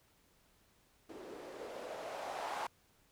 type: noise with low-pass filter sweep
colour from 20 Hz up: violet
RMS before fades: -44 dBFS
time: 1.09-2.67 s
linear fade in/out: 5 ms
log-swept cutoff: 360 to 860 Hz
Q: 3.3
effects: pink hiss -70 dBFS RMS until 3.11 s